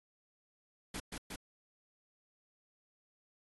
pink noise with echo, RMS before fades -41 dBFS, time 0.94-1 s, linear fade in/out 5 ms, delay 180 ms, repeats 2, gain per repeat -2 dB, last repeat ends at 1.36 s, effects AAC 32 kbps

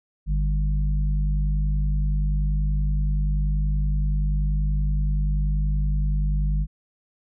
harmonic tone, 50.5 Hz, G#1, 48 cents flat, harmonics 1 / 3 / 4, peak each -20 / -27 / -38 dBFS, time 0.26-6.67 s, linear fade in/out 50 ms, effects none

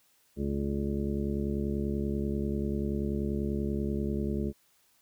harmonic tone with a mistuned harmonic, 70.3 Hz, C#2, 25 cents sharp, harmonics 1 / 2 / 3 / 4 / 5 / 6 / 8, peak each -34 / -37 / -32 / -43 / -36 / -38 / -47 dBFS, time 0.36-4.53 s, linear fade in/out 50 ms, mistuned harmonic 8, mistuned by +71 cents, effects white hiss -67 dBFS RMS until 5.01 s

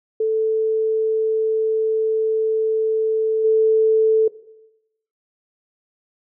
sine tone with level steps, 440 Hz, A4, in tune, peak -16 / -12 dBFS, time 0.2-4.28 s, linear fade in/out 5 ms, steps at 3.44 s, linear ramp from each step 10 ms, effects noise-tail reverb RT60 0.9 s tail -18 dB re dry

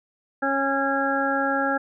harmonic tone, 274.1 Hz, C#4, 19 cents flat, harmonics 1 / 2 / 3 / 5 / 6, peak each -27 / -27 / -27 / -27 / -27 dBFS, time 0.42-1.78 s, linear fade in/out 10 ms, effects none

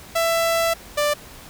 sawtooth tone pair in turn, 665 / 589.9 Hz, E5 / D5, +15 / +8 cents, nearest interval major second, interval 207 cents, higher first, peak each -14 dBFS, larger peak neither, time 0.15-0.74 / 0.97-1.14 s, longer first, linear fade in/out 10 ms, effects pink hiss -42 dBFS RMS until 1.49 s

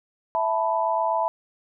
sine chord, E suspended fourth, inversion none, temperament equal, 659.3 / 880 / 987.8 Hz, E5 / A5 / B5, 0 / 0 / 0 cents, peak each -25 dBFS, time 0.35-1.28 s, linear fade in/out 0 ms, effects none

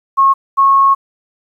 sine tone pair in turn, 1088 / 1094.3 Hz, C#6 / C#6, -33 / -23 cents, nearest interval unison, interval 10 cents, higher second, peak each -6 dBFS, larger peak neither, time 0.17-0.34 / 0.57-0.95 s, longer second, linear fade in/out 20 ms, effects 8-bit

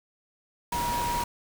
sine tone in noise, 956 Hz, A#5, 43 cents sharp, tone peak -27 dBFS, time 0.72-1.24 s, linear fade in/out 5 ms, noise pink, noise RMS -33 dBFS, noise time 0.72-1.24 s, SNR +3 dB, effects none

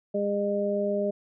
harmonic tone, 203.1 Hz, G#3, 38 cents flat, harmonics 1 / 2 / 3, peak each -30 / -29 / -27 dBFS, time 0.14-1.11 s, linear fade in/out 10 ms, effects none

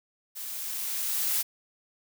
blue noise with level ramp, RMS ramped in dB -38 to -26 dBFS, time 0.35-1.43 s, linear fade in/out 20 ms, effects none

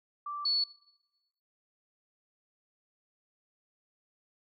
sine tone pair in turn, 1170 / 4417 Hz, D6 / C#8, -7 / -7 cents, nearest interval octave + major seventh, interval 2300 cents, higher second, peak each -35 / -26 dBFS, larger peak second, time 0.26-0.45 / 0.45-0.64 s, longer neither, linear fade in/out 5 ms, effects noise-tail reverb RT60 1.0 s tail -19 dB re dry

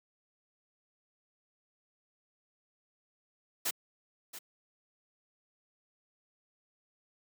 white noise with echo, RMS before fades -32 dBFS, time 3.65-3.71 s, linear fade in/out 10 ms, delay 680 ms, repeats 1, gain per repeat -13 dB, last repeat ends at 4.39 s, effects high-pass 200 Hz 12 dB/octave

